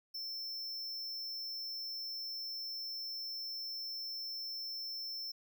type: tone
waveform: square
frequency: 5340 Hz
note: E8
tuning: 22 cents sharp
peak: -40 dBFS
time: 0.14-5.32 s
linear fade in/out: 10 ms
effects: none